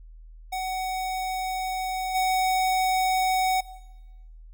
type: tone with level steps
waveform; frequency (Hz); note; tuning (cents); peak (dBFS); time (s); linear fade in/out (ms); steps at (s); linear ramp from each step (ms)
square; 749; F#5; +21; -28 / -22; 0.52-3.61; 10; 2.14; 20
effects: noise-tail reverb RT60 1.0 s tail -17 dB re dry + added 40 Hz sine -43 dBFS peak until 4.53 s